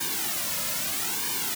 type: noise with flanger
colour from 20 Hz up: white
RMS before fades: -29 dBFS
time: 0-1.55 s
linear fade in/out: 10 ms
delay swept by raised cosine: 1.5 to 2.6 ms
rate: 0.78 Hz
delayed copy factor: -0.9
effects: none